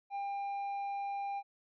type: tone with tanh clipping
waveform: sine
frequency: 799 Hz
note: G5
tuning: 33 cents sharp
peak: -36 dBFS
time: 0.1-1.43 s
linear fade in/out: 50 ms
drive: 5 dB
effects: none